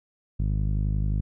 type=tone with low-pass filter; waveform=sawtooth; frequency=51.4 Hz; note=G#1; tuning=17 cents flat; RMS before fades=-25 dBFS; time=0.39-1.21 s; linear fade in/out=10 ms; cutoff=160 Hz; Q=1.4; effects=none